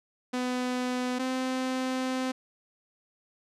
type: tone pair in turn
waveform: sawtooth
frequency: 250.5 / 258.4 Hz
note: B3 / C4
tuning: +25 / -21 cents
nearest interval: minor second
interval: 54 cents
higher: second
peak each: -24 / -24 dBFS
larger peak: neither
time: 0.33-1.19 / 1.19-2.32 s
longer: second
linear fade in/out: 10 ms
effects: low-pass 8000 Hz 12 dB/octave